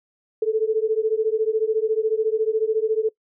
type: beating tone pair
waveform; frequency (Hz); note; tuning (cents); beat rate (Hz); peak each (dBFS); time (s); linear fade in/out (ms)
sine; 432.6 / 446.6; A4 / A4; -29 / +26; 14; -21; 0.42-3.09; 5
effects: noise-tail reverb RT60 0.1 s tail -22 dB re dry